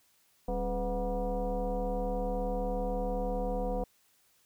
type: tone with frequency modulation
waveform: sine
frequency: 268.3 Hz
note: C4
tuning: 44 cents sharp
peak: -29 dBFS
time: 0.48-3.84 s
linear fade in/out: 5 ms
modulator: 231 Hz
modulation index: 2
effects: white hiss -68 dBFS RMS until 4.45 s